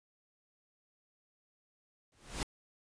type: noise with exponential growth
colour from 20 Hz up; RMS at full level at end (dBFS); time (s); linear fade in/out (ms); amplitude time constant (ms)
pink; -33; 2.12-2.43; 1; 66
effects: resampled to 22050 Hz